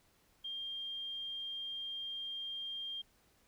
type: tone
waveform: sine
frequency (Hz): 3200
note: G7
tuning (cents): +35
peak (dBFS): -39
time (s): 0.44-3.02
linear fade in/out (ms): 10
effects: pink hiss -70 dBFS RMS until 3.47 s